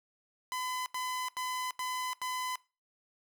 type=tone bursts; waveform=sawtooth; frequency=1011 Hz; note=B5; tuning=40 cents sharp; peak=-30 dBFS; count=5; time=0.52-2.556 s; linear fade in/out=0 ms; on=340 ms; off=84 ms; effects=noise-tail reverb RT60 0.3 s tail -21 dB re dry